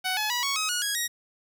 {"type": "tone with pitch steps", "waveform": "10% pulse", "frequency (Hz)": [746, 852, 973, 1111.3, 1269.2, 1449.5, 1655.5, 1890.7], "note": ["F#5", "G#5", "B5", "C#6", "D#6", "F#6", "G#6", "A#6"], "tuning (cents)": [14, 44, -26, 4, 34, -36, -6, 24], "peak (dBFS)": -17, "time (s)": [0.04, 1.08], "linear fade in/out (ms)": 20, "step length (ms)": 130, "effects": ["9-bit"]}